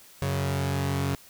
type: tone pair together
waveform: sawtooth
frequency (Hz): 92.5 / 138.59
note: F#2 / C#3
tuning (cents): 0 / 0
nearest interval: perfect fifth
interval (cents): 700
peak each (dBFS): -25 / -23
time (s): 0.22-1.15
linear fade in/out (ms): 0
effects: white hiss -52 dBFS RMS until 1.29 s